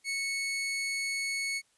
sawtooth tone, 2208 Hz, C#7, 7 cents flat, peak -27 dBFS, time 0.04-1.62 s, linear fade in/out 50 ms, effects white hiss -69 dBFS RMS until 1.77 s + resampled to 24000 Hz

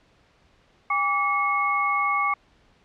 sine tone cluster, 810 / 1153 / 2183 Hz, G#5 / D6 / C#7, -43 / -32 / -27 cents, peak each -29 / -22 / -26 dBFS, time 0.9-2.34 s, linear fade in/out 5 ms, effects pink hiss -60 dBFS RMS until 2.84 s + low-pass 4000 Hz 12 dB/octave

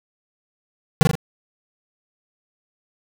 square tone with echo, 157 Hz, D#3, 16 cents sharp, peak -7 dBFS, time 1.01-1.03 s, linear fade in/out 0 ms, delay 41 ms, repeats 3, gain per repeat -5 dB, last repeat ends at 1.153 s, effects none

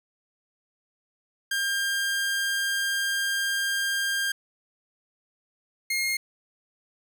sawtooth tone pair in turn, 1601 / 2137 Hz, G6 / C7, +36 / +36 cents, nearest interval perfect fourth, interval 500 cents, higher second, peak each -21 dBFS, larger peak neither, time 1.51-4.32 / 5.9-6.17 s, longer first, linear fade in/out 5 ms, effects none

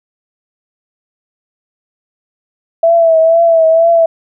sine tone with vibrato, 659 Hz, E5, 1 cent flat, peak -5 dBFS, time 2.83-4.06 s, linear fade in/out 5 ms, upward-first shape triangle, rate 2.1 Hz, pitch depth 51 cents each way, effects none

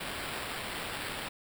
white noise with sample-and-hold, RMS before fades -38 dBFS, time 0-1.29 s, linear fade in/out 10 ms, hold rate 6300 Hz, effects none

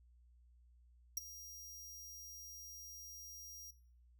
sawtooth tone with ADSR envelope, 5700 Hz, F8, 34 cents sharp, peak -30 dBFS, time 1.17-3.71 s, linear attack 5 ms, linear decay 11 ms, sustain -18 dB, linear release 8 ms, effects noise-tail reverb RT60 0.5 s tail -17 dB re dry + added 60 Hz sine -63 dBFS peak until 4.19 s

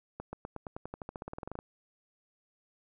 accelerating click train, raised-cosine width 1 ms, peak -25 dBFS, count 20, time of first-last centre 0.2-1.589 s, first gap 130 ms, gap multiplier 0.93, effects none

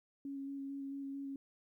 sine tone with vibrato, 276 Hz, C#4, 7 cents flat, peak -40 dBFS, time 0.25-1.36 s, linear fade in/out 2 ms, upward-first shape square, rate 4.5 Hz, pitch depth 11 cents each way, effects 13-bit

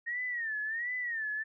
sine tone with vibrato, 1848 Hz, A#6, 16 cents flat, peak -32 dBFS, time 0.06-1.44 s, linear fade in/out 20 ms, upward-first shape sine, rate 1.4 Hz, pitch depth 140 cents each way, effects none

